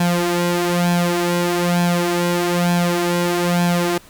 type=tone with flanger; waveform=sawtooth; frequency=174.61 Hz; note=F3; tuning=in tune; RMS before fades=-18 dBFS; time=0-3.98 s; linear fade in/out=5 ms; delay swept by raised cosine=1.2 to 3.7 ms; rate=1.1 Hz; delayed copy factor=+0.7; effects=pink hiss -46 dBFS RMS until 4.09 s